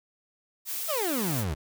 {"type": "noise", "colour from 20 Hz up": "blue", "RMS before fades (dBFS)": -33, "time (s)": [0.65, 1.45], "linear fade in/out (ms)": 50}
{"type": "exponential sweep", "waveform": "30% pulse", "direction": "down", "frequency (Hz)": [674, 69.3], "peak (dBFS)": -25, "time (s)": [0.88, 1.55], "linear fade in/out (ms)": 20}
{"effects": []}